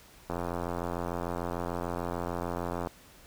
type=click train; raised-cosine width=1 ms; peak=-19 dBFS; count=224; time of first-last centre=0.3-2.872 s; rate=86.7 Hz; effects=pink hiss -55 dBFS RMS until 3.26 s